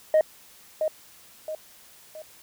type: tone with echo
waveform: sine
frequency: 623 Hz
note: D#5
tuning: 2 cents sharp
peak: -13 dBFS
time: 0.14-0.21 s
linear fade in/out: 2 ms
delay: 670 ms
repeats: 3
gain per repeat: -8 dB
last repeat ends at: 2.22 s
effects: tanh soft clip ceiling -14 dBFS + white hiss -52 dBFS RMS until 2.42 s